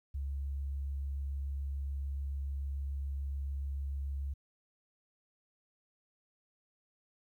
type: tone with vibrato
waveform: sine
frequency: 69.3 Hz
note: C#2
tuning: in tune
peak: -34 dBFS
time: 0.14-4.34 s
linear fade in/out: 10 ms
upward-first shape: triangle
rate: 6.9 Hz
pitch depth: 9 cents each way
effects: 12-bit